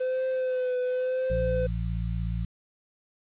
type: tone with vibrato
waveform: triangle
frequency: 510 Hz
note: C5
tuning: 44 cents flat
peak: -23 dBFS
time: 0-1.67 s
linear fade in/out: 10 ms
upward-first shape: triangle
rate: 0.95 Hz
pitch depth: 36 cents each way
type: harmonic tone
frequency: 56.7 Hz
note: A#1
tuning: 47 cents flat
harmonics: 1 / 2 / 3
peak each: -29 / -32 / -34 dBFS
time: 1.3-2.45 s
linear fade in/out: 5 ms
effects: resampled to 8000 Hz + 9-bit